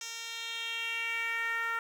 10% pulse tone with band-pass filter sweep, 459.4 Hz, A#4, 25 cents flat, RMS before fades -35 dBFS, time 0.01-1.79 s, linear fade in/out 2 ms, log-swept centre 5300 to 1500 Hz, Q 3.2, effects 9-bit

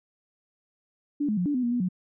sine tone with pitch steps, 290.2 / 212.3 / 178.4 / 290.9 / 251.7 / 238.4 / 243.9 / 182.5 Hz, D4 / G#3 / F3 / D4 / B3 / A#3 / B3 / F#3, -21 / +38 / +37 / -16 / +33 / +39 / -21 / -24 cents, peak -23 dBFS, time 1.2-1.888 s, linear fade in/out 10 ms, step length 86 ms, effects none

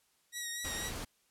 10% pulse tone with vibrato, 1900 Hz, A#6, 33 cents sharp, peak -28 dBFS, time 0.32-0.92 s, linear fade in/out 50 ms, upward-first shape triangle, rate 4.1 Hz, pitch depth 36 cents each way
pink noise, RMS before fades -41 dBFS, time 0.64-1.05 s, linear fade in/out 10 ms
effects white hiss -72 dBFS RMS until 1.3 s + low-pass 12000 Hz 12 dB/octave

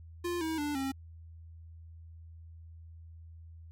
square tone with pitch steps, 349.4 / 320.4 / 293.8 / 269.4 Hz, F4 / E4 / D4 / C#4, +1 / -49 / +1 / -49 cents, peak -32 dBFS, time 0.24-0.92 s, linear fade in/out 10 ms, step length 170 ms, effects added 82 Hz sine -47 dBFS peak until 3.71 s + MP3 64 kbps

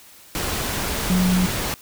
sine tone in noise, 182.8 Hz, F#3, 21 cents flat, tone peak -16 dBFS, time 1.1-1.46 s, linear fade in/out 0 ms, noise pink, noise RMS -25 dBFS, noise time 0.35-1.74 s, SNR +6 dB, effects white hiss -47 dBFS RMS until 1.81 s

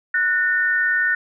sine tone pair together, 1477.4 / 1819 Hz, F#6 / A#6, -3 / -43 cents, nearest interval major third, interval 360 cents, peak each -19 dBFS, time 0.14-1.15 s, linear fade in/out 5 ms, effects none

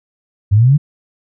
sine exponential sweep, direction up, 96.4 to 153.9 Hz, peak -6 dBFS, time 0.51-0.78 s, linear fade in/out 20 ms, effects none

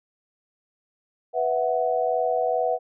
sine chord, B suspended fourth, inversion none, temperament just, 493.9 / 658.5 / 740.8 Hz, B4 / E5 / F#5, 0 / -2 / +2 cents, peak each -25 dBFS, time 1.33-2.79 s, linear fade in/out 50 ms, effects none

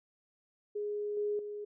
sine tone with level steps, 415.3 Hz, G#4, in tune, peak -33 / -30 / -38 dBFS, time 0.75-1.65 s, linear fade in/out 10 ms, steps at 1.17 / 1.39 s, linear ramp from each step 2 ms, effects none

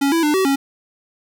square tone with pitch steps, 278.7 / 331.5 / 298.6 / 380.5 / 275.4 Hz, C#4 / E4 / D4 / F#4 / C#4, +9 / +10 / +29 / +48 / -11 cents, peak -15 dBFS, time 0.01-0.56 s, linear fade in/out 10 ms, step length 110 ms, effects none

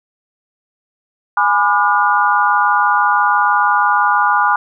sine chord, G# diminished seventh, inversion none, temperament just, 830.6 / 996.7 / 1196.1 / 1435.3 Hz, G#5 / B5 / D6 / F6, 0 / +16 / +31 / +47 cents, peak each -16 dBFS, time 1.37-4.56 s, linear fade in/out 2 ms, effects none

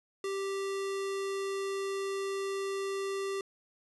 square tone, 391.7 Hz, G4, 1 cent flat, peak -33 dBFS, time 0.24-3.41 s, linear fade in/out 2 ms, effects resampled to 24000 Hz

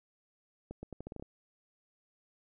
accelerating click train, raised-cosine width 2 ms, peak -29 dBFS, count 9, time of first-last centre 0.71-1.225 s, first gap 120 ms, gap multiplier 0.81, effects none

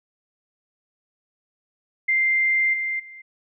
sine tone with level steps, 2093 Hz, C7, in tune, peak -17 / -23 / -39 dBFS, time 2.08-3.22 s, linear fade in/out 10 ms, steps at 2.73 / 2.99 s, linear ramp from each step 10 ms, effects none

